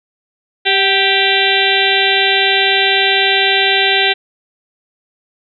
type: harmonic tone with a mistuned harmonic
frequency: 392 Hz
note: G4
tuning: in tune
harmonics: 1 / 2 / 4 / 5 / 6 / 7 / 8 / 9 / 10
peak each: -19 / -19 / -19 / -19 / -19 / -19 / -19 / -19 / -19 dBFS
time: 0.65-4.14 s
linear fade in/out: 20 ms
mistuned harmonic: 2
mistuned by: -37 cents
effects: none